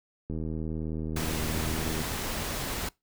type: click train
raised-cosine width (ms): 3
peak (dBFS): -22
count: 137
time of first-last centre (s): 0.3-2.017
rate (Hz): 79.2
type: noise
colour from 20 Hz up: pink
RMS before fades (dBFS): -33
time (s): 1.16-2.89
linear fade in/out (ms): 5
effects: noise-tail reverb RT60 0.2 s tail -23 dB re dry